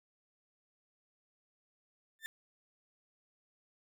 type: tone with exponential growth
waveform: 35% pulse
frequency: 1784 Hz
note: A6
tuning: 23 cents sharp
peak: -34 dBFS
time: 2.19-2.26 s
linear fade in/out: 0 ms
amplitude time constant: 15 ms
effects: none